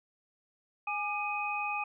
sine tone cluster, 828 / 1202 / 2509 Hz, G#5 / D6 / D#7, -5 / +40 / +14 cents, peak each -35 / -38 / -34 dBFS, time 0.87-1.84 s, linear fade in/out 5 ms, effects none

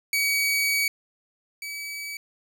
sawtooth tone pair in turn, 2265 / 2286 Hz, C#7 / D7, +37 / -47 cents, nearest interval unison, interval 16 cents, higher second, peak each -18 / -29 dBFS, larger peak first, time 0.13-0.88 / 1.62-2.17 s, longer first, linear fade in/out 2 ms, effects none

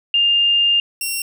sine / 10% pulse tone pair in turn, 2808 / 2739 Hz, F7 / F7, +9 / -34 cents, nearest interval unison, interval 43 cents, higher first, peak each -12 dBFS, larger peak neither, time 0.14-0.8 / 1.01-1.22 s, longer first, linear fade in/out 2 ms, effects none

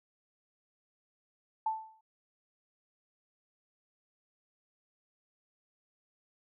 sine tone with exponential decay, 880 Hz, A5, in tune, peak -26 dBFS, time 1.66-2.01 s, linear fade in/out 5 ms, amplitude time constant 74 ms, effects none

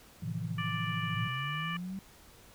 sine chord, F major seventh, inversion first, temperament equal with one note detuned, 110 / 130.81 / 161.33 / 174.61 Hz, A2 / C3 / E3 / F3, 0 / 0 / -37 / 0 cents, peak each -38 / -41 / -37 / -40 dBFS, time 0.22-1.28 s, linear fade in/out 10 ms
harmonic tone, 587.3 Hz, D5, in tune, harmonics 2 / 3 / 4 / 5, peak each -38 / -40 / -41 / -42 dBFS, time 0.58-1.77 s, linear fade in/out 5 ms
sine linear sweep, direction up, 110 to 196 Hz, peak -36 dBFS, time 1.15-1.99 s, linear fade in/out 0 ms
effects pink hiss -57 dBFS RMS until 2.54 s

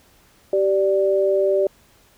sine tone pair together, 387.5 / 587.3 Hz, G4 / D5, -20 / 0 cents, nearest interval perfect fifth, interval 720 cents, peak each -18 dBFS, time 0.53-1.67 s, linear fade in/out 2 ms, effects pink hiss -55 dBFS RMS until 2.17 s

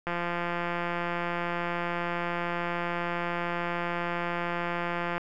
click train, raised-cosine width 0.5 ms, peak -16 dBFS, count 885, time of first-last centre 0.07-5.18 s, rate 173 Hz, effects none

